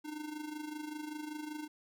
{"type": "tone with amplitude modulation", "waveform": "square", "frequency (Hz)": 303.2, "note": "D#4", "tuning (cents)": -45, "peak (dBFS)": -38, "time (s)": [0.04, 1.68], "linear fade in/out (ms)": 20, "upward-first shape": "sine", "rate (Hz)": 25.2, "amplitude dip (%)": 65, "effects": []}